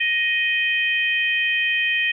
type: harmonic tone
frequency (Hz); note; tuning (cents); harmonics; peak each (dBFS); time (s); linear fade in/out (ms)
624; D#5; +5; 3 / 4 / 5; -22 / -21 / -26; 0-2.12; 10
effects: none